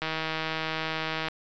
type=click train; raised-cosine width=0.3 ms; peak=-14 dBFS; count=202; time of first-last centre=0.02-1.284 s; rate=159 Hz; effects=resampled to 16000 Hz